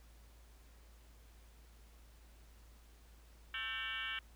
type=tone with frequency modulation; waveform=sine; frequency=2274 Hz; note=C#7; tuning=44 cents sharp; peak=-38 dBFS; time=3.54-4.19 s; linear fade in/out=2 ms; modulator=238 Hz; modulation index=3.9; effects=added 56 Hz sine -58 dBFS peak until 4.35 s + pink hiss -67 dBFS RMS until 4.35 s